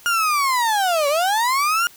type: linear two-way sweep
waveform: 35% pulse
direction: down then up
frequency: 1431 to 555 to 1431 Hz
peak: -15 dBFS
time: 0.06-1.87 s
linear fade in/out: 0 ms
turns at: 1.08 s
effects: white hiss -47 dBFS RMS until 1.96 s